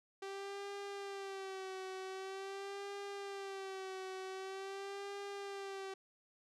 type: tone with vibrato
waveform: sawtooth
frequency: 389 Hz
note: G4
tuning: 13 cents flat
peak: -39 dBFS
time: 0.22-5.94 s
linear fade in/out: 5 ms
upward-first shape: sine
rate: 0.45 Hz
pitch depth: 53 cents each way
effects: low-pass 7000 Hz 12 dB/octave